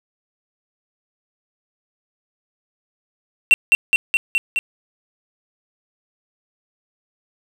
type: tone with echo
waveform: triangle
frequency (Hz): 2719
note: F7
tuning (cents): -47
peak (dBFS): -5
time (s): 3.51-3.54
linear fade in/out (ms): 0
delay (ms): 210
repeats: 5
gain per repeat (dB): -2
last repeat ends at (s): 4.59
effects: none